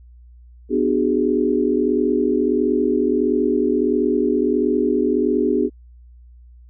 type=chord; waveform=sine; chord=G# half-diminished seventh; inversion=first; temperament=just; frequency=249.2 / 299 / 373.8 / 415.3 Hz; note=B3 / D4 / F#4 / G#4; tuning=+16 / +31 / +18 / 0 cents; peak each=-21 dBFS; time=0.69-5.7 s; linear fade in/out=50 ms; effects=added 60 Hz sine -42 dBFS peak until 6.69 s